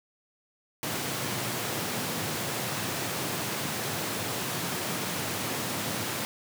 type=high-pass noise; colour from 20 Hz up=pink; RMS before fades=-32 dBFS; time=0.83-6.25 s; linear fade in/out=0 ms; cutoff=100 Hz; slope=48 dB/octave; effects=none